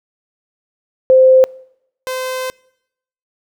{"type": "tone pair in turn", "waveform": ["sine", "sawtooth"], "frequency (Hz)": [520, 515.2], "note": ["C5", "C5"], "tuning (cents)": [-11, -27], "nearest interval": "unison", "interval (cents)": 16, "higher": "first", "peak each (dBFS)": [-5, -16], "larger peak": "first", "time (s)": [[1.1, 1.44], [2.07, 2.5]], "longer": "second", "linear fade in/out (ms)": 0, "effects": ["noise-tail reverb RT60 0.8 s tail -25 dB re dry"]}